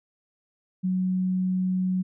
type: tone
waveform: sine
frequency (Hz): 185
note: F#3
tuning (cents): 0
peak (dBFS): -22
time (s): 0.83-2.03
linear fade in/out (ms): 20
effects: none